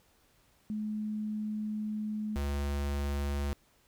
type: tone pair in turn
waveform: sine / square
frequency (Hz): 213.2 / 71.02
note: G#3 / C#2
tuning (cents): +46 / +43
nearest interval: octave + perfect fifth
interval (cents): 1903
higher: first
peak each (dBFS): -32 / -31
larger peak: second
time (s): 0.7-2.36 / 2.36-3.53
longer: first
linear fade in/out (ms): 0
effects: pink hiss -67 dBFS RMS until 3.87 s